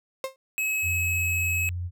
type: tone with exponential decay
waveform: 35% pulse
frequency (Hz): 530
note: C5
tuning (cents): +22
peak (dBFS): -23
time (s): 0.24-0.36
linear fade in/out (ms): 1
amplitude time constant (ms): 26
type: tone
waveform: square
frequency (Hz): 2568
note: E7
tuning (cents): -46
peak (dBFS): -25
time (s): 0.58-1.69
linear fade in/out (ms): 0
type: tone with vibrato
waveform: sine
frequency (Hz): 88.4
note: F2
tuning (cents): +22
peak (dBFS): -28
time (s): 0.82-1.91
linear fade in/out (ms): 50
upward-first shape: sine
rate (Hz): 15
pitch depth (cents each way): 10
effects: none